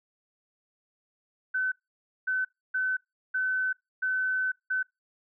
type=tone bursts at uneven times; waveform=sine; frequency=1518 Hz; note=F#6; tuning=44 cents sharp; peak=-25 dBFS; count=6; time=1.54-1.72 / 2.27-2.45 / 2.74-2.97 / 3.34-3.73 / 4.02-4.52 / 4.7-4.83 s; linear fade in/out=10 ms; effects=noise-tail reverb RT60 0.2 s tail -23 dB re dry